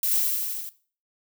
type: noise with echo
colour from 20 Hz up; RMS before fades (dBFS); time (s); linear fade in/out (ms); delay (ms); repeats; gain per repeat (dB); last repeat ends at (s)
violet; -24; 0.03-0.2; 2; 82; 6; -2; 0.692
effects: noise-tail reverb RT60 0.4 s tail -17 dB re dry